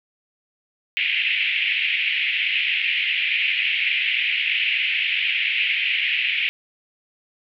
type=band-pass noise; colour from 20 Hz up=white; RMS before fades=-22 dBFS; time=0.97-6.49 s; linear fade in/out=0 ms; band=2100 to 2900 Hz; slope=48 dB/octave; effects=none